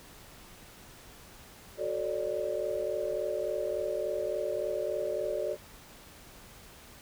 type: chord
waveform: sine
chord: D major seventh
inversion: first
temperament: equal with one note detuned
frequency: 370 / 440 / 554.4 / 597.9 Hz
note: F#4 / A4 / C#5 / D5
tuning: 0 / 0 / 0 / +31 cents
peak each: -37 / -36 / -36 / -33 dBFS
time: 1.77-5.57 s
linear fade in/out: 50 ms
effects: pink hiss -52 dBFS RMS until 7.01 s